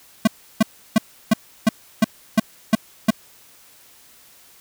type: tone bursts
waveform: square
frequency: 219.8 Hz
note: A3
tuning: 2 cents flat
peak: -11 dBFS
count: 9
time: 0.25-3.106 s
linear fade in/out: 5 ms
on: 24 ms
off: 330 ms
effects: white hiss -50 dBFS RMS until 4.6 s